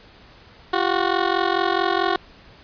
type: ring-modulated tone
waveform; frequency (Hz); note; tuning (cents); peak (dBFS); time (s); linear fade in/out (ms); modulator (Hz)
15% pulse; 366.4; F#4; -17; -9; 0.73-2.16; 0; 22.3
effects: pink hiss -48 dBFS RMS until 2.63 s + resampled to 11025 Hz